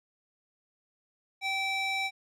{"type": "tone with band-pass filter", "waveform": "square", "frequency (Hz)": 775, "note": "G5", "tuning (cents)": -20, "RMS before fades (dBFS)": -31, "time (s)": [1.41, 2.11], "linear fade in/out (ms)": 50, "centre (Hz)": 2800, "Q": 1.7, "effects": []}